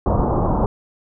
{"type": "low-pass noise", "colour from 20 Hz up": "pink", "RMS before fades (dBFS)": -18, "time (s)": [0.06, 0.66], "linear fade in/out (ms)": 2, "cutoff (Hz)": 1100, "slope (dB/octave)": 48, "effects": []}